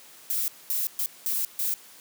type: noise bursts at uneven times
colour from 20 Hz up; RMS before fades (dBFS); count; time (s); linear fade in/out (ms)
violet; -27; 5; 0.3-0.48 / 0.7-0.87 / 0.99-1.06 / 1.26-1.45 / 1.59-1.74; 0
effects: white hiss -50 dBFS RMS until 2 s + high-pass 150 Hz 12 dB/octave